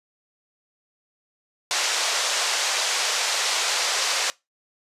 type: band-pass noise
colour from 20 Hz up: white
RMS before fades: -24 dBFS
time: 1.71-4.3 s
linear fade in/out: 0 ms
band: 500 to 7000 Hz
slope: 24 dB/octave
effects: noise-tail reverb RT60 0.2 s tail -22 dB re dry + resampled to 32000 Hz